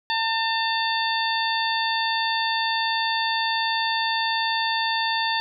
harmonic tone with a mistuned harmonic, 900 Hz, A5, 39 cents sharp, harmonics 1 / 2 / 3 / 4 / 5, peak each -25 / -27 / -32 / -28 / -30 dBFS, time 0.1-5.4 s, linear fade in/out 0 ms, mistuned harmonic 4, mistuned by -20 cents, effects none

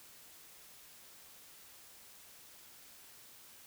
silence, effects white hiss -57 dBFS RMS until 3.66 s

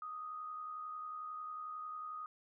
sine tone with amplitude modulation, 1244.5 Hz, D#6, in tune, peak -40 dBFS, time 0.02-2.26 s, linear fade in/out 2 ms, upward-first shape sine, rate 71.1 Hz, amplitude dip 40%, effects none

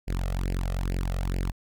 sawtooth tone with flanger, 45.21 Hz, F#1, 39 cents flat, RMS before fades -28 dBFS, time 0.07-1.52 s, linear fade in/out 20 ms, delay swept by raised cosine 0.4 to 1.6 ms, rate 2.3 Hz, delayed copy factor +0.95, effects none

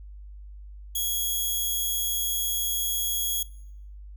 5% pulse tone, 3322 Hz, G#7, in tune, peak -17 dBFS, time 0.95-3.43 s, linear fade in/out 5 ms, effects noise-tail reverb RT60 0.7 s tail -21 dB re dry + added 50 Hz sine -40 dBFS peak until 4.16 s

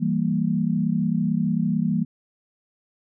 sine chord, E diminished, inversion none, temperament equal with one note detuned, 164.81 / 196 / 231.6 Hz, E3 / G3 / Bb3, 0 / 0 / -11 cents, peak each -24 dBFS, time 0-2.05 s, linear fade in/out 20 ms, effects none

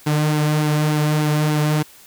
sawtooth tone with flanger, 151.4 Hz, D#3, 47 cents flat, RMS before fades -18 dBFS, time 0.06-1.83 s, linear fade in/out 10 ms, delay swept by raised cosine 1.6 to 4.4 ms, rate 3.4 Hz, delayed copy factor -0.5, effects white hiss -46 dBFS RMS until 2.06 s

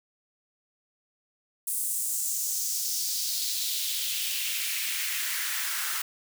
white noise with high-pass filter sweep, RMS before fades -30 dBFS, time 1.67-6.02 s, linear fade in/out 5 ms, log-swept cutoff 9500 to 1300 Hz, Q 2.2, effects none

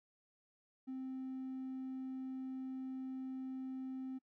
triangle tone, 261.6 Hz, C4, in tune, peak -38 dBFS, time 0.87-4.19 s, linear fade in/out 20 ms, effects noise-tail reverb RT60 0.1 s tail -26 dB re dry + tanh soft clip ceiling -36 dBFS

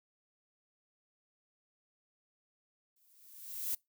violet noise with exponential growth, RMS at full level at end -33 dBFS, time 2.96-3.75 s, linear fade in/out 5 ms, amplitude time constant 170 ms, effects noise-tail reverb RT60 0.2 s tail -25 dB re dry

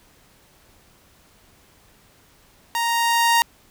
sawtooth tone with level ramp, 932.3 Hz, A#5, in tune, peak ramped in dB -17 to -10 dBFS, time 2.75-3.42 s, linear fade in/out 0 ms, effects pink hiss -55 dBFS RMS until 3.7 s

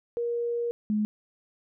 sine tone pair in turn, 473 / 211.7 Hz, A#4 / G#3, +25 / +33 cents, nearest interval octave + major second, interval 1392 cents, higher first, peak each -26 / -23 dBFS, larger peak second, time 0.17-0.71 / 0.9-1.05 s, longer first, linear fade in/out 0 ms, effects none

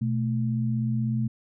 sine tone pair together, 123.68 / 220 Hz, B2 / A3, +3 / 0 cents, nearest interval minor seventh, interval 997 cents, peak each -25 / -27 dBFS, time 0.01-1.28 s, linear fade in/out 10 ms, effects none

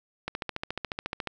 click train, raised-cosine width 0.3 ms, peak -15 dBFS, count 15, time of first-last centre 0.28-1.273 s, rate 14.1 Hz, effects none

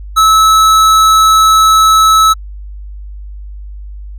sine tone with tanh clipping, 1300 Hz, E6, 24 cents flat, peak -6 dBFS, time 0.16-2.34 s, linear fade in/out 20 ms, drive 18 dB, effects added 50 Hz sine -24 dBFS peak until 4.18 s

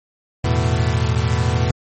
40% pulse chord, E suspended fourth, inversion none, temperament equal, 82.41 / 110 / 123.47 Hz, E2 / A2 / B2, 0 / 0 / 0 cents, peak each -19 dBFS, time 0.44-1.71 s, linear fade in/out 5 ms, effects MP3 32 kbps

